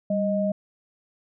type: tone pair together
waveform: sine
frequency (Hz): 196.69 / 622.3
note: G3 / D#5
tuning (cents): +6 / 0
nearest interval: octave + minor sixth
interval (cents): 1994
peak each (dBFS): -24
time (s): 0.1-0.52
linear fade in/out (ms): 5
effects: none